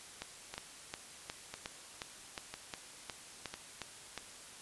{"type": "two click trains", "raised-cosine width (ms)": 0.2, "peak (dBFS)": [-24, -22], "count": [4, 12], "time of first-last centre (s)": [[0.54, 3.54], [0.22, 4.177]], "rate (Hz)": [1, 2.78], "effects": ["white hiss -52 dBFS RMS until 4.61 s", "resampled to 24000 Hz"]}